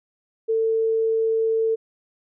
sine tone, 447.4 Hz, A4, 29 cents sharp, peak -18 dBFS, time 0.48-1.76 s, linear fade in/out 20 ms, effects none

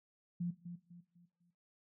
sine tone with echo, 174.61 Hz, F3, in tune, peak -34 dBFS, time 0.4-0.51 s, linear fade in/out 10 ms, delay 250 ms, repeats 4, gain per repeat -9 dB, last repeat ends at 1.51 s, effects noise-tail reverb RT60 0.5 s tail -17 dB re dry

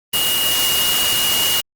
sine tone in noise, 2870 Hz, F7, 47 cents sharp, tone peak -18 dBFS, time 0.13-1.61 s, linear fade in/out 10 ms, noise white, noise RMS -19 dBFS, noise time 0.13-1.61 s, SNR -2 dB, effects Opus 24 kbps

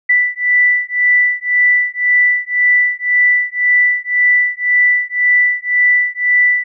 sine beating tone pair, 1975.5 / 1977.4 Hz, B6 / B6, 0 / +2 cents, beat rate 1.9 Hz, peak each -13 dBFS, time 0.09-6.64 s, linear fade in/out 10 ms, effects none

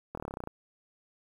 slowing click train, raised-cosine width 1 ms, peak -23 dBFS, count 12, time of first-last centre 0.15-0.474 s, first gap 24 ms, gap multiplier 1.04, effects 9-bit

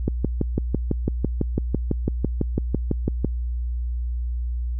click train, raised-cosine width 3 ms, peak -7 dBFS, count 20, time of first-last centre 0.08-3.247 s, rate 6 Hz, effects added 60 Hz sine -23 dBFS peak until 4.79 s

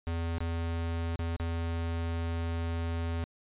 square tone with dropouts, 83.5 Hz, E2, 23 cents sharp, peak -31 dBFS, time 0.07-3.24 s, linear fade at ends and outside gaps 0 ms, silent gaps 0.383-0.405 / 1.158-1.192 / 1.363-1.399 s, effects resampled to 8000 Hz

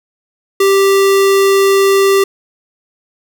square tone, 392 Hz, G4, in tune, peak -8 dBFS, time 0.6-2.24 s, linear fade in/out 5 ms, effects none

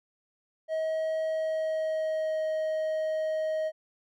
triangle tone with pitch glide, 636 to 628.3 Hz, D#5 to D#5, +38 to +17 cents, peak -25 dBFS, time 0.68-3.72 s, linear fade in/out 50 ms, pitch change -21 cents, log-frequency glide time 1.25-2.44 s, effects none

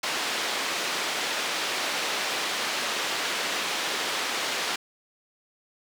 white band-pass noise, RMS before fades -29 dBFS, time 0.03-4.76 s, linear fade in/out 5 ms, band 310 to 4000 Hz, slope 12 dB/octave, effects none

